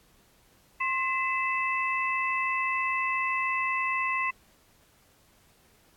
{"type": "tone cluster", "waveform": "sine", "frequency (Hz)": [1059, 2024, 2633], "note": ["C6", "B6", "E7"], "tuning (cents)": [21, 42, -3], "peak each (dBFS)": [-29, -30, -31], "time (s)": [0.8, 4.31], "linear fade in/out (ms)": 10, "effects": ["pink hiss -62 dBFS RMS until 5.96 s", "AAC 64 kbps"]}